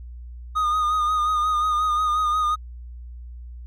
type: tone with vibrato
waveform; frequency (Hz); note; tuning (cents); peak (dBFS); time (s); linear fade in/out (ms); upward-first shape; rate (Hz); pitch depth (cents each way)
triangle; 1234; D#6; -15; -17; 0.55-2.56; 20; sine; 5.6; 36
effects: added 60 Hz sine -35 dBFS peak until 3.66 s